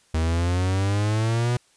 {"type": "exponential sweep", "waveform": "45% pulse", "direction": "up", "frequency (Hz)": [78.8, 123.47], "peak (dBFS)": -20, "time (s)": [0.14, 1.57], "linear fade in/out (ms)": 5, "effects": ["white hiss -60 dBFS RMS until 1.76 s", "resampled to 22050 Hz"]}